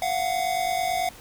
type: tone pair together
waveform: square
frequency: 688 / 737 Hz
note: F5 / F#5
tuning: -26 / -7 cents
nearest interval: minor second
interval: 119 cents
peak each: -28 / -26 dBFS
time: 0.02-1.09 s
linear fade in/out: 2 ms
effects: pink hiss -46 dBFS RMS until 1.2 s